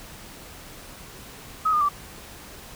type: tone with pitch steps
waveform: sine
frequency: 1271 / 1215.7 / 1162.8 Hz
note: D#6 / D#6 / D6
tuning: +36 / -41 / -18 cents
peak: -18 dBFS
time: 1.65-1.89 s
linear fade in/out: 10 ms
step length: 80 ms
effects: pink hiss -43 dBFS RMS until 2.75 s